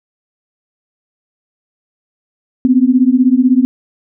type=beating tone pair; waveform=sine; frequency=246.9 / 262.9 Hz; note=B3 / C4; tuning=0 / +8 cents; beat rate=16 Hz; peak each=-10 dBFS; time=2.65-3.65 s; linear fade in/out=0 ms; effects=none